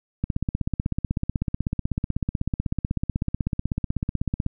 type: click train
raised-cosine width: 5 ms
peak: -11 dBFS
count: 69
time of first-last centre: 0.24-4.464 s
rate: 16.1 Hz
effects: none